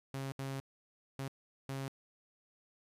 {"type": "tone bursts at uneven times", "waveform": "sawtooth", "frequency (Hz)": 135.5, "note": "C#3", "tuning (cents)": -39, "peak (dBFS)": -34, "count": 4, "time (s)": [[0.14, 0.32], [0.39, 0.6], [1.19, 1.28], [1.69, 1.88]], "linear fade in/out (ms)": 0, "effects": ["resampled to 32000 Hz", "12-bit"]}